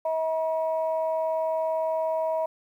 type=tone pair together; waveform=sine; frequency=641 / 958.4 Hz; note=E5 / A#5; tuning=-49 / +48 cents; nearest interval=perfect fifth; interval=697 cents; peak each=-24 / -30 dBFS; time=0.05-2.46 s; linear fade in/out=5 ms; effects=tanh soft clip ceiling -16 dBFS + 10-bit